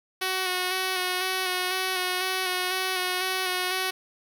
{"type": "tone with vibrato", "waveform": "5% pulse", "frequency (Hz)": 370, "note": "F#4", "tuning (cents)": 0, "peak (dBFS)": -14, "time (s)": [0.21, 3.91], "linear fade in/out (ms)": 10, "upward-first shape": "square", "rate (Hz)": 2, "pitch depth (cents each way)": 22, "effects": []}